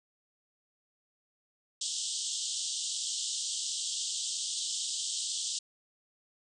white band-pass noise, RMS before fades -35 dBFS, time 1.81-5.59 s, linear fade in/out 5 ms, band 3000 to 8500 Hz, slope 96 dB/octave, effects none

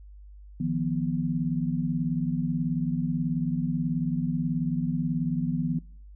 sine tone cluster, 154.7 / 173.1 / 245 Hz, D#3 / F3 / B3, -10 / -15 / -14 cents, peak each -29 dBFS, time 0.6-5.79 s, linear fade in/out 5 ms, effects noise-tail reverb RT60 0.5 s tail -22 dB re dry + added 50 Hz sine -44 dBFS peak until 6.15 s

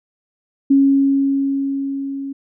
sine tone with level ramp, 275 Hz, C#4, 14 cents flat, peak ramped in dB -8 to -24 dBFS, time 0.7-2.33 s, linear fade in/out 10 ms, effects none

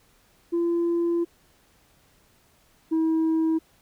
sine tone pair in turn, 341 / 321.9 Hz, F4 / E4, -41 / -41 cents, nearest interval minor second, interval 100 cents, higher first, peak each -19 / -17 dBFS, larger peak second, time 0.52-1.25 / 2.91-3.59 s, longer first, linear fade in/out 20 ms, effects tanh soft clip ceiling -19 dBFS + pink hiss -61 dBFS RMS until 3.81 s

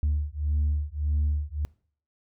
sine beating tone pair, 73.42 / 75.12 Hz, D2 / D2, 0 / +40 cents, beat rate 1.7 Hz, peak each -25 dBFS, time 0.03-1.65 s, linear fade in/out 0 ms, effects noise-tail reverb RT60 0.5 s tail -24 dB re dry + tanh soft clip ceiling -19 dBFS

